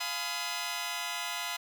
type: chord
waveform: 10% pulse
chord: F half-diminished seventh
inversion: none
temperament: just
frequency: 698.5 / 838.1 / 1005.8 / 1257.2 Hz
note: F5 / Ab5 / Cb6 / Eb6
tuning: 0 / +16 / +31 / +18 cents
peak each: -30 / -33 / -28 / -34 dBFS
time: 0-1.57 s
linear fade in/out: 10 ms
effects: none